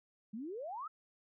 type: exponential sweep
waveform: sine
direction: up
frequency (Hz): 201.4 to 1346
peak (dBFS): -40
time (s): 0.33-0.88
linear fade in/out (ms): 10
effects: none